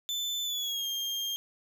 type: tone with pitch glide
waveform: 35% pulse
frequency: 3520 to 3209 Hz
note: A7 to G7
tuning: 0 to +40 cents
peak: -29 dBFS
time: 0.09-1.36 s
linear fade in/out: 0 ms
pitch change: -160 cents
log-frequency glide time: 0.44-0.87 s
effects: none